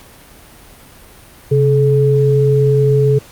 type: tone pair together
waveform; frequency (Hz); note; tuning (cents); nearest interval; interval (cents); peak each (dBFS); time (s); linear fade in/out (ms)
sine; 134.3 / 429.1; C3 / A4; +46 / -43; octave + minor sixth; 2011; -11 / -12; 1.51-3.19; 10
effects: pink hiss -41 dBFS RMS until 3.31 s + Opus 48 kbps